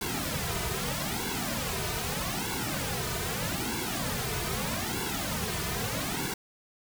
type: noise with flanger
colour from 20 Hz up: pink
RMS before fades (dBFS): -32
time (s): 0.01-6.34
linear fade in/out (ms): 5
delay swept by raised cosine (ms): 1.6 to 3.7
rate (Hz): 0.8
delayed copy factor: -0.95
effects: none